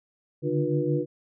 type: tone cluster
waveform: sine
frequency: 143.3 / 149.2 / 303.5 / 357.9 / 483.6 Hz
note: D3 / D3 / D#4 / F4 / B4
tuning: -42 / +28 / -43 / +42 / -36 cents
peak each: -29 dBFS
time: 0.42-1.06 s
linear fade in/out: 50 ms
effects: none